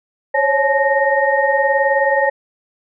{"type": "tone cluster", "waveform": "sine", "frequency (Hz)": [541, 560, 861, 1854], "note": ["C#5", "C#5", "A5", "A#6"], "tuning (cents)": [-42, 18, -38, -10], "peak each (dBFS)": -18, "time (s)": [0.34, 2.3], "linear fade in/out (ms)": 10, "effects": []}